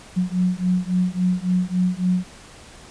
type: beating tone pair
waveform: sine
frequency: 180.1 / 183.7 Hz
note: F#3 / F#3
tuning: -46 / -12 cents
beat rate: 3.6 Hz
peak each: -21 dBFS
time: 0.16-2.25 s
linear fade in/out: 20 ms
effects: pink hiss -44 dBFS RMS until 2.9 s + resampled to 22050 Hz